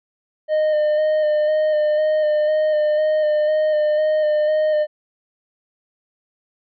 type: tone with vibrato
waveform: triangle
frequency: 611 Hz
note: D#5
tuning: 32 cents flat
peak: -13 dBFS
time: 0.48-4.87 s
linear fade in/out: 50 ms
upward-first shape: square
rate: 2 Hz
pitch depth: 17 cents each way
effects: resampled to 11025 Hz